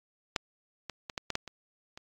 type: clicks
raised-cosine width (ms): 0.2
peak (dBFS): -10 / -20 / -20 / -16 / -15 / -12 / -25 / -27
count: 8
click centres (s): 0.362 / 0.897 / 1.098 / 1.178 / 1.303 / 1.354 / 1.477 / 1.975
effects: AAC 48 kbps